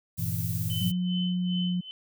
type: noise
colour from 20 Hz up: violet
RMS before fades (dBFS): -37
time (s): 0.17-0.92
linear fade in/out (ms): 20
type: chord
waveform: sine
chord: E diminished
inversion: first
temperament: equal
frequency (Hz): 98 / 116.54 / 164.81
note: G2 / Bb2 / E3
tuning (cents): 0 / 0 / 0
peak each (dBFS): -32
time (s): 0.18-0.92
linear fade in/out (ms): 10
type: tone with tremolo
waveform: sine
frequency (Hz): 3043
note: F#7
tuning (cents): +48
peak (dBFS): -32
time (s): 0.7-1.91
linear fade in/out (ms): 0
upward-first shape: sine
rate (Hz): 2.5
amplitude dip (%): 85
type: tone with pitch glide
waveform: sine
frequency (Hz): 180 to 178.96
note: F#3 to F3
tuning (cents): -47 to +43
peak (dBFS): -25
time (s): 0.81-1.81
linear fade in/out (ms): 10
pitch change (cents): -10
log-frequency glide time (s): 1.4-1.67
effects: none